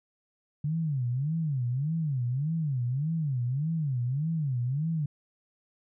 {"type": "tone with vibrato", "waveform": "sine", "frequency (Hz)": 141.1, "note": "C#3", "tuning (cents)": 31, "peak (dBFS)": -26, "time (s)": [0.64, 5.06], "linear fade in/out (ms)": 5, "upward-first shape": "sine", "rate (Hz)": 1.7, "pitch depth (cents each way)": 270, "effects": []}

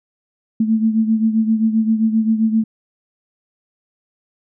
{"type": "beating tone pair", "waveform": "sine", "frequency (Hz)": [220, 227.6], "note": ["A3", "A#3"], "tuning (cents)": [0, -41], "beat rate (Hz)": 7.6, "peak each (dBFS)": [-14, -20], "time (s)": [0.6, 2.64], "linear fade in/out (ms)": 5, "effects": []}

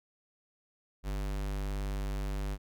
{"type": "tone", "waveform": "square", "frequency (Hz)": 49.51, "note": "G1", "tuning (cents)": 18, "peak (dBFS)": -33, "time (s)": [1.03, 2.58], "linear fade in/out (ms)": 50, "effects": []}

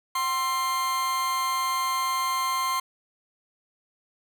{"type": "tone with amplitude modulation", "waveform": "40% pulse", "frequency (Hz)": 1053, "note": "C6", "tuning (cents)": 11, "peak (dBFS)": -21, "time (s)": [0.15, 2.8], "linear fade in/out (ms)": 5, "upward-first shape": "sine", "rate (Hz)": 296, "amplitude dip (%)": 50, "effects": []}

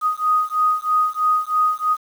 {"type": "beating tone pair", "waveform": "sine", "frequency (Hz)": [1244.5, 1247.6], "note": ["D#6", "D#6"], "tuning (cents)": [0, 4], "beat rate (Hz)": 3.1, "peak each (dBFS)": [-19, -19], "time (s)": [0.01, 1.97], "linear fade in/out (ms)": 50, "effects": ["7-bit"]}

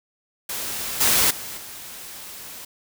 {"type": "noise with level steps", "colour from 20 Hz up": "white", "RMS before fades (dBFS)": [-29, -18, -34, -38], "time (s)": [0.49, 2.65], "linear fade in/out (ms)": 5, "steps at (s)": [1, 1.3, 1.57], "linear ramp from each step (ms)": 10, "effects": []}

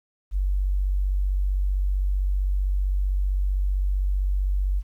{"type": "tone", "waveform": "sine", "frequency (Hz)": 47.76, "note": "G1", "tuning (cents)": -44, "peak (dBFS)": -20, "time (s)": [0.31, 4.83], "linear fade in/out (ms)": 50, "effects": ["10-bit"]}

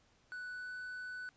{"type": "tone with pitch glide", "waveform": "triangle", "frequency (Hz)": [1485, 1493.6], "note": ["F#6", "F#6"], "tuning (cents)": [6, 16], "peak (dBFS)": -40, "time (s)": [0.32, 1.29], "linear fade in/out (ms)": 0, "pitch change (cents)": 10, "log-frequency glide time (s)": [0.51, 0.74], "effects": ["pink hiss -70 dBFS RMS until 1.36 s", "resampled to 16000 Hz"]}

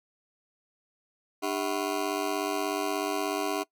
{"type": "ring-modulated tone", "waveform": "20% pulse", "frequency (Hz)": 349.2, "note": "F4", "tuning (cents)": 0, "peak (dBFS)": -20, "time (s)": [1.42, 3.64], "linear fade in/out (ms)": 20, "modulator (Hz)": 48.3, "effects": ["noise-tail reverb RT60 0.1 s tail -22 dB re dry"]}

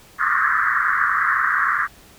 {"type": "band-pass noise", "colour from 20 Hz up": "pink", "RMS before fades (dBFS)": -19, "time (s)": [0.18, 1.88], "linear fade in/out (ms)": 50, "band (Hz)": [1100, 1900], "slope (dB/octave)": 96, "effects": ["pink hiss -48 dBFS RMS until 2.18 s"]}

